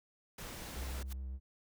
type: noise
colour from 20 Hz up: pink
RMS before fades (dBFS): -46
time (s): 0.38-1.03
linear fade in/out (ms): 5
type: tone with vibrato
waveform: triangle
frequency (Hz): 65.41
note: C2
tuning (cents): 0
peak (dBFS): -37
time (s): 0.74-1.4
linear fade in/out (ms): 50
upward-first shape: sine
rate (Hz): 6.9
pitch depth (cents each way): 25
type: noise with exponential growth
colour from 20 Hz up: white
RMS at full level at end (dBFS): -43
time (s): 1.05-1.13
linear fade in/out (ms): 5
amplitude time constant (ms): 17
effects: none